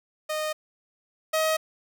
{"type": "tone pair in turn", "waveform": "sawtooth", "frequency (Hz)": [617, 632.2], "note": ["D#5", "D#5"], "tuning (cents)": [-15, 27], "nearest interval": "unison", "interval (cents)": 42, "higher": "second", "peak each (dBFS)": [-23, -18], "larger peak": "second", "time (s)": [[0.29, 0.53], [1.33, 1.57]], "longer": "neither", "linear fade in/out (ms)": 10, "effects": []}